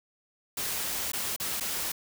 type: noise with dropouts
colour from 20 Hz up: white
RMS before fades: -32 dBFS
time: 0.57-1.92 s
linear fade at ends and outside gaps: 5 ms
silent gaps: 1.119-1.133 / 1.363-1.399 / 1.6-1.607 s
effects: none